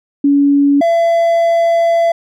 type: tone pair in turn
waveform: sine / triangle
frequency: 283.1 / 673.3 Hz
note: C#4 / E5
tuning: +37 / +36 cents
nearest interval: octave + minor third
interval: 1499 cents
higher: second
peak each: -7 dBFS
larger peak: neither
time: 0.24-0.81 / 0.81-2.12 s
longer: second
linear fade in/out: 5 ms
effects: none